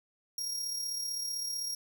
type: tone with amplitude modulation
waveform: sawtooth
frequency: 5600 Hz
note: F8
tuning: 4 cents sharp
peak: -29 dBFS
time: 0.38-1.75 s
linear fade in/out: 2 ms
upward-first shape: sine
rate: 35.7 Hz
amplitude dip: 45%
effects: none

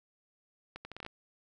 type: accelerating click train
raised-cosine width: 0.3 ms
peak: -27 dBFS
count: 8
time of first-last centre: 0.76-1.064 s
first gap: 90 ms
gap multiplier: 0.74
effects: none

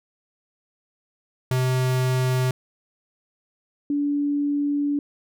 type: tone pair in turn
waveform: square / sine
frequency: 128.4 / 288.2 Hz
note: C3 / D4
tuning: -32 / -33 cents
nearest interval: octave + major second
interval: 1399 cents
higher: second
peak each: -20 dBFS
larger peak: neither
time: 1.51-2.51 / 3.9-4.99 s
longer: second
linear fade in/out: 2 ms
effects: none

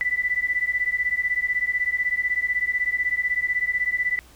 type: beating tone pair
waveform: sine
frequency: 1975.5 / 1991.5 Hz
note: B6 / B6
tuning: 0 / +14 cents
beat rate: 16 Hz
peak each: -24 dBFS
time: 0.01-4.19 s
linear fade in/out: 0 ms
effects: added 60 Hz sine -50 dBFS peak until 4.35 s + pink hiss -52 dBFS RMS until 4.35 s

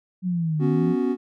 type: exponential two-way sweep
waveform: sine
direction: down then up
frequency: 186.9 to 146.83 to 179.5 Hz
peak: -21 dBFS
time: 0.22-0.96 s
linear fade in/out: 50 ms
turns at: 0.65 s
type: chord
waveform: triangle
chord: B suspended second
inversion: none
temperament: just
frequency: 246.9 / 277.8 / 370.4 Hz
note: B3 / C#4 / F#4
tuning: 0 / +4 / +2 cents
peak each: -22 / -23 / -23 dBFS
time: 0.59-1.17 s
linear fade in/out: 50 ms
effects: none

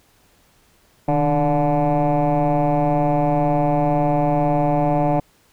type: tone with frequency modulation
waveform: sine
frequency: 440 Hz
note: A4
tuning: in tune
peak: -13 dBFS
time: 1.08-5.2 s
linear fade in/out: 5 ms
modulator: 143 Hz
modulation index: 2.7
effects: tanh soft clip ceiling -13 dBFS + pink hiss -57 dBFS RMS until 5.52 s

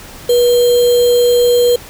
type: tone with sample-and-hold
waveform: sine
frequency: 483.7 Hz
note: B4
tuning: 36 cents flat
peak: -7 dBFS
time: 0.29-1.76 s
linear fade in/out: 5 ms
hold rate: 3675 Hz
effects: pink hiss -34 dBFS RMS until 1.89 s

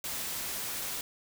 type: noise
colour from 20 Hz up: white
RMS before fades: -36 dBFS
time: 0.04-1.01 s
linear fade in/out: 2 ms
effects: none

